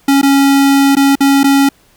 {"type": "tone with dropouts", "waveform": "square", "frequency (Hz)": 276.7, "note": "C#4", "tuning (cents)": -3, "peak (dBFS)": -7, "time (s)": [0.08, 1.69], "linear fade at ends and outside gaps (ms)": 5, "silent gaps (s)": [[0.215, 0.229], [0.953, 0.967], [1.155, 1.205], [1.433, 1.441]], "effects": ["pink hiss -50 dBFS RMS until 1.96 s"]}